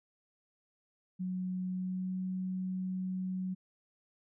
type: tone with pitch glide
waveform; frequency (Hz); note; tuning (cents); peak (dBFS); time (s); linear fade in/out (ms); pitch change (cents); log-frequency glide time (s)
sine; 184 to 185.82; F#3 to F#3; -9 to +8; -33; 1.19-3.55; 20; +17; 1.67-2.18
effects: none